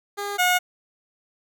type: tone pair in turn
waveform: 15% pulse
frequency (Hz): 405.8 / 723.1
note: G#4 / F#5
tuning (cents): -40 / -40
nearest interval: minor seventh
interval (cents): 1000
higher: second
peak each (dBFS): -21 / -11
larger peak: second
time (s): 0.17-0.38 / 0.38-0.59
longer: neither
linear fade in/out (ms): 20
effects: none